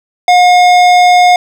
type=tone with hard clipping; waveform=triangle; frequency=718 Hz; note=F5; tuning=48 cents sharp; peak=-5 dBFS; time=0.28-1.36 s; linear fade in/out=2 ms; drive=18 dB; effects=none